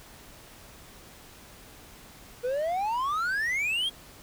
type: exponential sweep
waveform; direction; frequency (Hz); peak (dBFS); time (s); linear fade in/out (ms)
triangle; up; 478.6 to 3332; -24; 2.43-3.9; 20
effects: pink hiss -50 dBFS RMS until 4.22 s